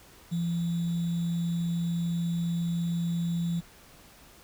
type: tone with sample-and-hold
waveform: sine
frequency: 170.1 Hz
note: F3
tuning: 45 cents flat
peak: -26 dBFS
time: 0.31-3.61 s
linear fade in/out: 20 ms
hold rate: 3675 Hz
effects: pink hiss -54 dBFS RMS until 4.43 s